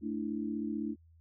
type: chord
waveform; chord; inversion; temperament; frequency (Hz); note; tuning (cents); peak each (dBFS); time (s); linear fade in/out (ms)
sine; A suspended fourth; none; equal; 220 / 293.7 / 329.6; A3 / D4 / E4; 0 / 0 / 0; -36 / -37 / -39; 0.01-0.96; 50
effects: added 82 Hz sine -58 dBFS peak until 1.2 s